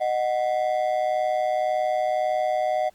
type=ring-modulated tone; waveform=triangle; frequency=679 Hz; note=F5; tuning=49 cents flat; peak=-16 dBFS; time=0-2.9 s; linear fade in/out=20 ms; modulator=60.9 Hz; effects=pink hiss -61 dBFS RMS until 2.94 s + Opus 32 kbps